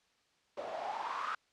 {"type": "noise with band-pass filter sweep", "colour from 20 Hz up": "white", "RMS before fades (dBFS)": -39, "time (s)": [0.57, 1.35], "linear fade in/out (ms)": 5, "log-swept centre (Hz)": [560, 1300], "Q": 6.6, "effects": ["white hiss -72 dBFS RMS until 1.52 s", "low-pass 5000 Hz 12 dB/octave"]}